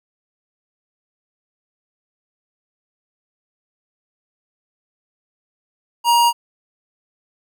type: tone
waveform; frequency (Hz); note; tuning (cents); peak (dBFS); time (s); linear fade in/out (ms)
square; 945; A#5; +23; -12; 6.04-6.33; 50
effects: none